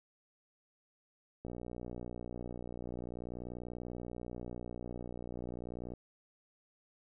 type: click train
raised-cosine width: 2 ms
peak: -30 dBFS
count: 272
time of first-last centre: 1.45-5.937 s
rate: 60.4 Hz
effects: none